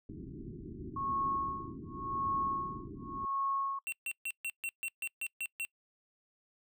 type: low-pass noise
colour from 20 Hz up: white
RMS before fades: -45 dBFS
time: 0.09-3.25 s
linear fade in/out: 2 ms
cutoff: 390 Hz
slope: 96 dB/octave
type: tone with tremolo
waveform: sine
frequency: 1096 Hz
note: C#6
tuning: 20 cents flat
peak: -30 dBFS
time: 0.96-3.79 s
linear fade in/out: 5 ms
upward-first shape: sine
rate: 0.89 Hz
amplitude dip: 100%
type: tone bursts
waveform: square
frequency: 2723 Hz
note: F7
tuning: 44 cents flat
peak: -35 dBFS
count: 10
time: 3.87-5.65 s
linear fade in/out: 0 ms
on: 52 ms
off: 140 ms
effects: noise-tail reverb RT60 0.1 s tail -24 dB re dry